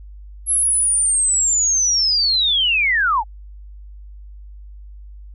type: linear sweep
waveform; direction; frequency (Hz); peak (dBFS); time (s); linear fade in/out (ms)
sine; down; 11175 to 784; -14; 0.46-3.24; 50
effects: added 50 Hz sine -35 dBFS peak until 5.34 s